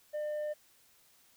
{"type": "tone with tanh clipping", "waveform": "triangle", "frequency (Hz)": 601, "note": "D5", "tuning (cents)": 40, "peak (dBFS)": -34, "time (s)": [0.13, 0.54], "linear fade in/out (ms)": 20, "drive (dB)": 8, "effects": ["white hiss -65 dBFS RMS until 1.36 s"]}